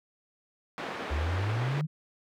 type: band-pass noise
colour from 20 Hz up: pink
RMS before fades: -37 dBFS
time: 0.78-1.81 s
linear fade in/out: 0 ms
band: 300 to 2400 Hz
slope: 12 dB/octave
type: exponential sweep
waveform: sine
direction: up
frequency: 69.3 to 160 Hz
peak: -27 dBFS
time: 1.1-1.87 s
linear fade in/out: 20 ms
effects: none